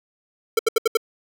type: tone bursts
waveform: square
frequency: 449.8 Hz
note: A4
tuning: 38 cents sharp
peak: -15 dBFS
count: 5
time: 0.57-0.972 s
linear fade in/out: 5 ms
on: 22 ms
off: 73 ms
effects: none